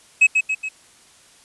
triangle tone with echo, 2564 Hz, E7, 49 cents flat, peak -7 dBFS, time 0.21-0.27 s, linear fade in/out 10 ms, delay 140 ms, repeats 3, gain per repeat -5 dB, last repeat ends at 0.69 s, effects white hiss -51 dBFS RMS until 1.44 s + resampled to 24000 Hz

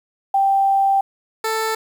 sine / 15% pulse tone pair in turn, 784 / 442.2 Hz, G5 / A4, 0 / +9 cents, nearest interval minor seventh, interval 991 cents, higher first, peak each -13 dBFS, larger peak neither, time 0.34-1.01 / 1.44-1.75 s, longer first, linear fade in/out 5 ms, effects 8-bit

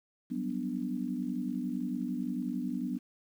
sine chord, G major seventh, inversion third, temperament equal, 185 / 196 / 246.9 / 293.7 Hz, F#3 / G3 / B3 / D4, 0 / 0 / 0 / 0 cents, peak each -39 / -40 / -34 / -38 dBFS, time 0.3-2.99 s, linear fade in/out 20 ms, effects 10-bit

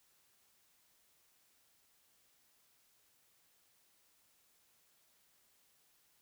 silence, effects white hiss -72 dBFS RMS until 6.21 s

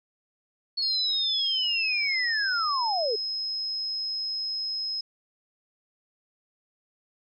sine linear sweep, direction down, 4406 to 407.3 Hz, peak -25 dBFS, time 0.77-3.16 s, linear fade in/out 10 ms
sine tone, 5130 Hz, E8, 48 cents flat, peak -28 dBFS, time 0.82-5.01 s, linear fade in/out 5 ms
effects none

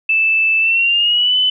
sine tone with pitch glide, 2637 to 3012 Hz, E7 to F#7, 0 to +30 cents, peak -11 dBFS, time 0.09-1.5 s, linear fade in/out 5 ms, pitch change +230 cents, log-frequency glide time 0.6-1.36 s, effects none

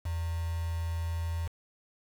sine tone with quantisation, 83.5 Hz, E2, 23 cents sharp, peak -30 dBFS, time 0.05-1.48 s, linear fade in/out 10 ms, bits 7, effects none

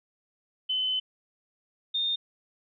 sine tone pair in turn, 3038 / 3646 Hz, F#7 / A#7, +45 / -39 cents, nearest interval minor third, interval 316 cents, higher second, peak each -25 dBFS, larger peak neither, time 0.69-1 / 1.94-2.16 s, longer first, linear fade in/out 10 ms, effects none

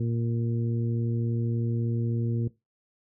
harmonic tone, 116.54 Hz, A#2, in tune, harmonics 1 / 2 / 3 / 4, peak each -26 / -32 / -36 / -41 dBFS, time 0-2.48 s, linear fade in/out 5 ms, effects noise-tail reverb RT60 0.2 s tail -18 dB re dry

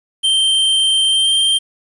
square tone with pitch glide, 3136 to 3163 Hz, G7 to G7, 0 to +15 cents, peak -12 dBFS, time 0.23-1.59 s, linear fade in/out 20 ms, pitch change +15 cents, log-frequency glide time 1.08-1.33 s, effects resampled to 24000 Hz + 8-bit

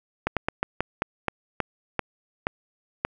slowing click train, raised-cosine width 0.5 ms, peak -8 dBFS, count 11, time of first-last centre 0.27-3.05 s, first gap 97 ms, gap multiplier 1.22, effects none

